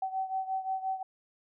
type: beating tone pair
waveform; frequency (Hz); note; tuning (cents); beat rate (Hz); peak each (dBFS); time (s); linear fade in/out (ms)
sine; 761 / 766.7; F#5 / G5; +48 / -39; 5.7; -32 / -36; 0.02-1.03; 5
effects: none